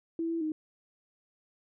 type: tone with pitch steps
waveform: sine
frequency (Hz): 330.1 / 331.9 / 311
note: E4 / E4 / D#4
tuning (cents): +2 / +12 / -1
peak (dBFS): -29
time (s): 0.19-0.52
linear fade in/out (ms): 2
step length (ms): 110
effects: none